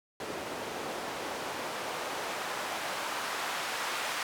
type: noise with band-pass filter sweep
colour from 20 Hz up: white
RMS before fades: -36 dBFS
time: 0.2-4.23 s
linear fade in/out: 2 ms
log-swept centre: 420 to 1200 Hz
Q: 0.81
effects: none